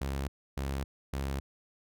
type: tone bursts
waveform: sawtooth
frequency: 68.3 Hz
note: C#2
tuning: 25 cents flat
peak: -28 dBFS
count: 3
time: 0.01-1.4 s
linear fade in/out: 5 ms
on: 270 ms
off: 290 ms
effects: none